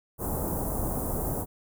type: band-stop noise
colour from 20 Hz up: pink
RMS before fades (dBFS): -30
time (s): 0.18-1.46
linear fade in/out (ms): 50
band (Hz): 950 to 10000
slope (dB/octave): 24
effects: none